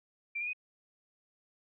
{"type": "tone with pitch steps", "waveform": "sine", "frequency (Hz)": [2358, 2426, 2495], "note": ["D7", "D#7", "D#7"], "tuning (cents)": [6, -44, 4], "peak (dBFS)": -33, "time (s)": [0.35, 0.533], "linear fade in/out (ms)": 10, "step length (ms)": 61, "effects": []}